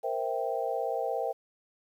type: chord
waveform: sine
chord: C dominant seventh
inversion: third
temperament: equal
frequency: 466.2 / 523.3 / 659.3 / 784 Hz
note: Bb4 / C5 / E5 / G5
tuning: 0 / 0 / 0 / 0 cents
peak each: -34 dBFS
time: 0.03-1.33 s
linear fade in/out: 20 ms
effects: 10-bit